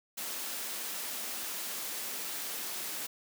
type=high-pass noise; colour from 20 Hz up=white; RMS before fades=-38 dBFS; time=0.17-3.07 s; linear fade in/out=10 ms; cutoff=190 Hz; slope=24 dB/octave; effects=none